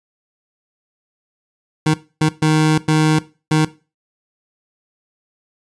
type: tone bursts at uneven times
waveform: 25% pulse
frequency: 155.56 Hz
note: D#3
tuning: in tune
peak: -8 dBFS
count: 5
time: 1.86-1.94 / 2.21-2.29 / 2.42-2.78 / 2.88-3.19 / 3.51-3.65 s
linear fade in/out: 5 ms
effects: noise-tail reverb RT60 0.3 s tail -17 dB re dry + resampled to 22050 Hz